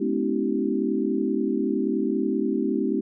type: tone cluster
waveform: sine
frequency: 211.5 / 249.5 / 280 / 323.8 / 384.7 Hz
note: G#3 / B3 / C#4 / E4 / G4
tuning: +32 / +18 / +18 / -31 / -33 cents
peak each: -28 dBFS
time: 0-3.01 s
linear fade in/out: 10 ms
effects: none